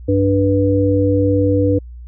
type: harmonic tone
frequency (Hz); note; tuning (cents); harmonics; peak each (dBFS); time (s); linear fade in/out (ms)
98; G2; 0; 1 / 3 / 5; -16 / -16 / -16; 0.08-1.79; 10
effects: added 60 Hz sine -31 dBFS peak until 2.07 s